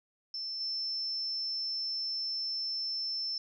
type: tone with level steps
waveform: sine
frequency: 5320 Hz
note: E8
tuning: 15 cents sharp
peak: -35 / -32 dBFS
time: 0.34-3.38 s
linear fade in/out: 2 ms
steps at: 0.6 s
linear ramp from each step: 10 ms
effects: none